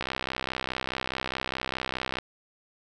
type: click train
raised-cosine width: 0.3 ms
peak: -13 dBFS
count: 142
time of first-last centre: 0.01-2.186 s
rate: 64.8 Hz
effects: none